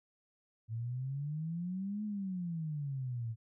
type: exponential two-way sweep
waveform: sine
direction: up then down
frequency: 110 to 214.1 to 110 Hz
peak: -35 dBFS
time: 0.68-3.36 s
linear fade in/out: 50 ms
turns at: 2.04 s
effects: none